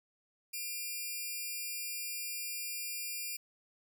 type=tone pair together; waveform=5% pulse; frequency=2400 / 2720 Hz; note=D7 / F7; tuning=+37 / -46 cents; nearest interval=major second; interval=217 cents; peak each=-28 / -38 dBFS; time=0.53-3.37 s; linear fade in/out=10 ms; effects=none